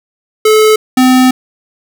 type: tone pair in turn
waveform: square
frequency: 432.4 / 256.1 Hz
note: A4 / C4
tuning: -30 / -37 cents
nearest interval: major sixth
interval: 907 cents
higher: first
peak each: -5 dBFS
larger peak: neither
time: 0.45-0.76 / 0.97-1.31 s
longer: second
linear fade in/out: 5 ms
effects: none